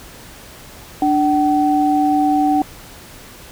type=tone pair together; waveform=sine; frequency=294.9 / 760 Hz; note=D4 / F#5; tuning=+7 / +46 cents; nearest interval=octave + major third; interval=1639 cents; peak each=-15 dBFS; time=1.02-2.62 s; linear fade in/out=2 ms; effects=pink hiss -39 dBFS RMS until 3.51 s